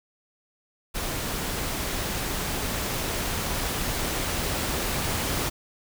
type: noise with level ramp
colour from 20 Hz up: pink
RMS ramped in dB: -30 to -27 dBFS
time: 0.94-5.5 s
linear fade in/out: 20 ms
effects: none